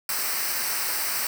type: noise with comb filter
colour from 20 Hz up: white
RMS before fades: -27 dBFS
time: 0.09-1.27 s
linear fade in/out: 2 ms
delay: 0.29 ms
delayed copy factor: -0.7
effects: none